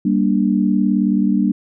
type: chord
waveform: sine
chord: G minor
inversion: none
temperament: just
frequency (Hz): 196 / 235.2 / 294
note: G3 / Bb3 / D4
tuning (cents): 0 / +16 / +2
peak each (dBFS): -16 / -18 / -19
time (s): 0.05-1.52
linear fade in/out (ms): 5
effects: none